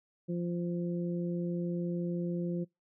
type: harmonic tone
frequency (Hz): 173.7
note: F3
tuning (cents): -9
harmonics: 1 / 2 / 3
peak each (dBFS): -32 / -37 / -43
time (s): 0.28-2.65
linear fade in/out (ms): 20
effects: noise-tail reverb RT60 0.2 s tail -25 dB re dry